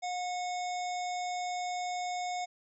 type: harmonic tone with a mistuned harmonic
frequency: 730 Hz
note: F#5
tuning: 24 cents flat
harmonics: 1 / 3 / 5 / 7 / 9 / 10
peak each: -33 / -43 / -47 / -49 / -50 / -50 dBFS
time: 0.02-2.46 s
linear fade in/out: 20 ms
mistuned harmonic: 1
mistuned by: -26 cents
effects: none